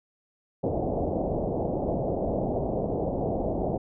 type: low-pass noise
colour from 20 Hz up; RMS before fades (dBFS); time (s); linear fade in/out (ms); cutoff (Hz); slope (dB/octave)
white; -28; 0.63-3.78; 10; 720; 48
effects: none